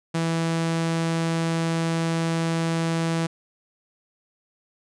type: tone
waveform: sawtooth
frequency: 164.8 Hz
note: E3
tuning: in tune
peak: -18 dBFS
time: 0.14-3.27 s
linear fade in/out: 10 ms
effects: resampled to 22050 Hz